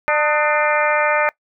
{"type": "harmonic tone with a mistuned harmonic", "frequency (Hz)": 298.8, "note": "D4", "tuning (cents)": 30, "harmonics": [2, 3, 4, 5, 6, 7, 8], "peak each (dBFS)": [-19, -21, -22, -23, -24, -24, -25], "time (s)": [0.08, 1.29], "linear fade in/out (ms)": 0, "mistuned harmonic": 4, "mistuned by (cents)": 71, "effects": ["noise-tail reverb RT60 0.1 s tail -22 dB re dry"]}